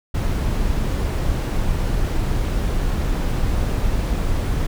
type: noise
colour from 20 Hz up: brown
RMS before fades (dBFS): -20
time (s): 0.14-4.67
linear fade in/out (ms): 10
effects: none